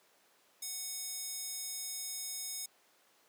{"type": "tone with high-pass filter", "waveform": "square", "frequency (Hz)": 740, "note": "F#5", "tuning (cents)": 0, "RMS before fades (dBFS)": -41, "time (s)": [0.62, 2.66], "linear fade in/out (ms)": 5, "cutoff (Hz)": 6500, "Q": 1.3, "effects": ["pink hiss -67 dBFS RMS until 3.28 s", "high-pass 400 Hz 12 dB/octave"]}